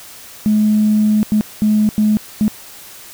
sine tone bursts at uneven times, 212.8 Hz, G#3, 42 cents sharp, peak -9 dBFS, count 5, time 0.46-1.23 / 1.32-1.41 / 1.62-1.89 / 1.98-2.17 / 2.41-2.48 s, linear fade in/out 0 ms, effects tanh soft clip ceiling -5 dBFS + white hiss -37 dBFS RMS until 3.13 s

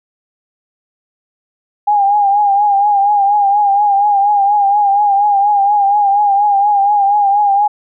sine tone with vibrato, 812 Hz, G#5, 39 cents flat, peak -8 dBFS, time 1.87-7.68 s, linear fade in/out 10 ms, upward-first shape triangle, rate 4.2 Hz, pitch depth 64 cents each way, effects none

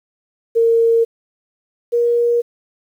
sine tone pair in turn, 459.6 / 474.2 Hz, A#4 / A#4, -25 / +30 cents, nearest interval minor second, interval 55 cents, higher second, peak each -10 / -12 dBFS, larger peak first, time 0.55-1.05 / 1.92-2.42 s, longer neither, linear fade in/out 20 ms, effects 8-bit

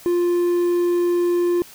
triangle tone, 350 Hz, F4, 4 cents sharp, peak -14 dBFS, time 0.06-1.62 s, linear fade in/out 0 ms, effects white hiss -44 dBFS RMS until 1.74 s

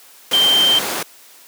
sine tone in noise, 3136 Hz, G7, in tune, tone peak -11 dBFS, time 0.33-0.79 s, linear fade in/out 5 ms, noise pink, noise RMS -21 dBFS, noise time 0.31-1.03 s, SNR +7 dB, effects white hiss -45 dBFS RMS until 1.47 s + high-pass 300 Hz 12 dB/octave

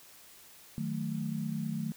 sine chord, D# diminished, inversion none, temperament equal, 155.56 / 185 / 220 Hz, D#3 / F#3 / A3, 0 / 0 / 0 cents, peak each -36 / -38 / -35 dBFS, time 0.78-1.92 s, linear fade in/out 0 ms, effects white hiss -55 dBFS RMS until 1.96 s

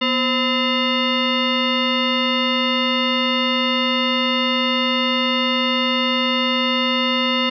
sine tone with frequency modulation, 1297 Hz, E6, 28 cents flat, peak -16 dBFS, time 0.01-7.5 s, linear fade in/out 10 ms, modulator 771 Hz, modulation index 3, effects none

